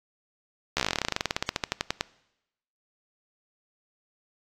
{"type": "slowing click train", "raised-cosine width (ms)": 0.2, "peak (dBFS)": -7, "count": 29, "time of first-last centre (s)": [0.77, 2.009], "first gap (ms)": 13, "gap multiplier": 1.08, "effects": ["noise-tail reverb RT60 0.9 s tail -22 dB re dry", "AAC 64 kbps"]}